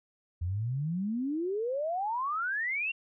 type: exponential sweep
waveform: sine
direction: up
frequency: 82.41 to 2794 Hz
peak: -29 dBFS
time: 0.41-2.92 s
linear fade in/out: 10 ms
effects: none